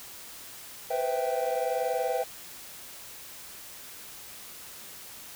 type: chord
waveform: triangle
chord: C major seventh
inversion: third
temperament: equal with one note detuned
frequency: 493.9 / 514.6 / 659.3 / 784 Hz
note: B4 / C5 / E5 / G5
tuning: 0 / -29 / 0 / 0 cents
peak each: -30 dBFS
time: 0.9-2.24 s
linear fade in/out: 10 ms
effects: white hiss -45 dBFS RMS until 5.35 s